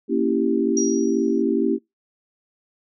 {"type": "chord", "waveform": "sine", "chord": "A# diminished seventh", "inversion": "none", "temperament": "equal", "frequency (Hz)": [233.1, 277.2, 329.6, 392], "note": ["A#3", "C#4", "E4", "G4"], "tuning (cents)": [0, 0, 0, 0], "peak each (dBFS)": -23, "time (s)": [0.08, 1.79], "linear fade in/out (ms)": 50}
{"type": "tone with exponential decay", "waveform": "sine", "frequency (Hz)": 5740, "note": "F8", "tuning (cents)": 47, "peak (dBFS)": -20, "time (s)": [0.77, 1.42], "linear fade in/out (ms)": 2, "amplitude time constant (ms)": 140}
{"effects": ["noise-tail reverb RT60 0.2 s tail -25 dB re dry"]}